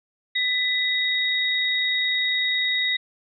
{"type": "tone pair together", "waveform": "sine", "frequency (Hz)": [1994, 3764], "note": ["B6", "A#7"], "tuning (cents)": [16, 16], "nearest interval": "major seventh", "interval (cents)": 1100, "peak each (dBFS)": -23, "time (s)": [0.35, 2.97], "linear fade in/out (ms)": 10, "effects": []}